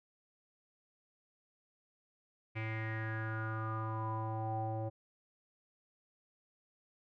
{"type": "tone with low-pass filter sweep", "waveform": "square", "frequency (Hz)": 110.5, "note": "A2", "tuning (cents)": 8, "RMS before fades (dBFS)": -38, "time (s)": [2.55, 4.9], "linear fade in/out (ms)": 20, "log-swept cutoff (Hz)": [2300, 650], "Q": 7.5, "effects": []}